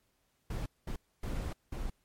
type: noise bursts at uneven times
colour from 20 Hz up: brown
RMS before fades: -36 dBFS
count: 4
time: 0.5-0.66 / 0.87-0.96 / 1.23-1.53 / 1.72-1.9 s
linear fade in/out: 5 ms
effects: pink hiss -75 dBFS RMS until 2.04 s + MP3 64 kbps